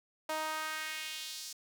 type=tone with high-pass filter sweep; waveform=sawtooth; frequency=312.3 Hz; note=D#4; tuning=7 cents sharp; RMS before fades=-39 dBFS; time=0.29-1.53 s; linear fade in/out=5 ms; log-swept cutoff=710 to 5600 Hz; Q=1.7; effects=none